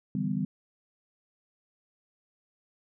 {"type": "chord", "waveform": "sine", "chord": "E minor seventh", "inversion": "third", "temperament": "equal with one note detuned", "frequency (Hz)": [146.83, 164.81, 196, 250.2], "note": ["D3", "E3", "G3", "B3"], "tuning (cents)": [0, 0, 0, 23], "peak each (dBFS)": [-34, -35, -30, -33], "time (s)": [0.15, 0.45], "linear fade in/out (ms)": 2, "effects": []}